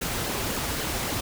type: noise with flanger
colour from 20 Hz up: pink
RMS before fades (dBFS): -29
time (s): 0.01-1.21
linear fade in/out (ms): 10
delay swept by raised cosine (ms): 0.81 to 6.71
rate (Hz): 3.7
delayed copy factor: -0.6
effects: none